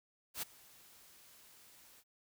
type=noise with ADSR envelope; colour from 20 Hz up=white; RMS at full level=-38 dBFS; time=0.34-2.04 s; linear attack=83 ms; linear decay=13 ms; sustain=-23 dB; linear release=55 ms; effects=none